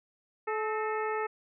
harmonic tone with a mistuned harmonic, 432.3 Hz, A4, 31 cents flat, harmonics 1 / 2 / 3 / 4 / 5 / 6, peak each -32 / -35 / -36 / -40 / -43 / -48 dBFS, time 0.47-1.27 s, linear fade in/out 10 ms, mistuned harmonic 4, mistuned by +74 cents, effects none

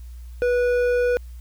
sine tone with hard clipping, 489.5 Hz, B4, 15 cents flat, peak -19 dBFS, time 0.42-1.17 s, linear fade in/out 0 ms, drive 8 dB, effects added 60 Hz sine -35 dBFS peak until 1.4 s + white hiss -58 dBFS RMS until 1.4 s

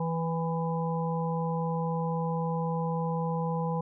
harmonic tone with a mistuned harmonic, 164.81 Hz, E3, in tune, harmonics 1 / 3 / 5 / 6, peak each -29 / -34 / -36 / -37 dBFS, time 0-3.81 s, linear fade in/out 5 ms, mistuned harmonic 6, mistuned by +19 cents, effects none

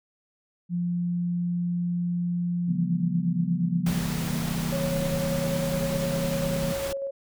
sine tone, 174.8 Hz, F3, 2 cents sharp, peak -24 dBFS, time 0.69-4.01 s, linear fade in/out 50 ms
sine chord, C# diminished seventh, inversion none, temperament just, 138.59 / 166.31 / 199.57 / 239.5 Hz, C#3 / E3 / G3 / Bb3, 0 / +16 / +31 / +47 cents, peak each -34 / -29 / -35 / -34 dBFS, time 2.68-6.73 s, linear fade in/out 10 ms
pink noise, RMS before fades -34 dBFS, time 3.86-6.93 s, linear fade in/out 5 ms
sine tone with tremolo, 550 Hz, C#5, 14 cents flat, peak -27 dBFS, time 4.72-7.11 s, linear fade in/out 10 ms, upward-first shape square, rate 10 Hz, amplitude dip 30%
effects none

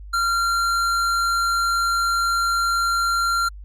sine tone with hard clipping, 1379 Hz, F6, 22 cents flat, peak -20 dBFS, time 0.13-3.49 s, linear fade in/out 10 ms, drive 13 dB, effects added 50 Hz sine -35 dBFS peak until 3.64 s + Opus 48 kbps

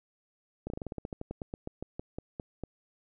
slowing click train, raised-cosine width 2 ms, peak -23 dBFS, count 20, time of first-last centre 0.67-2.637 s, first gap 31 ms, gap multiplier 1.12, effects none

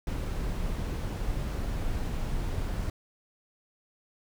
brown noise, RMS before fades -31 dBFS, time 0.07-2.9 s, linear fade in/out 2 ms, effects none

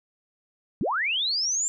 sine linear sweep, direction up, 135 to 7400 Hz, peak -23 dBFS, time 0.81-1.68 s, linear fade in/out 0 ms, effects none

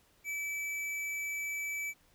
sine tone with hard clipping, 2305 Hz, D7, 33 cents flat, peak -36 dBFS, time 0.24-1.94 s, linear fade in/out 50 ms, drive 13 dB, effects pink hiss -67 dBFS RMS until 2.14 s

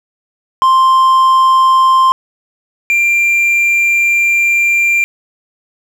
triangle tone pair in turn, 1050 / 2377 Hz, C6 / D7, +6 / +20 cents, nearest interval octave + major second, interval 1414 cents, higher second, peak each -4 / -7 dBFS, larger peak first, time 0.62-2.12 / 2.9-5.04 s, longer second, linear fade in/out 0 ms, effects none

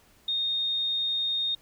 sine tone, 3690 Hz, A#7, 18 cents flat, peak -25 dBFS, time 0.28-1.55 s, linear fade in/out 5 ms, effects pink hiss -60 dBFS RMS until 1.61 s

